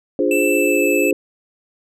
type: chord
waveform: sine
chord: D half-diminished seventh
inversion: none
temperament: equal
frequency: 293.7 / 349.2 / 415.3 / 523.3 Hz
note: D4 / F4 / Ab4 / C5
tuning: 0 / 0 / 0 / 0 cents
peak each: -20 dBFS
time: 0.19-1.13 s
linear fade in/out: 2 ms
type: tone with pitch glide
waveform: square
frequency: 2650 to 2623 Hz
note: E7 to E7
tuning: +9 to -9 cents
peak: -20 dBFS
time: 0.31-1.11 s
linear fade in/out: 2 ms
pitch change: -18 cents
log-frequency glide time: 0.51-0.86 s
effects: none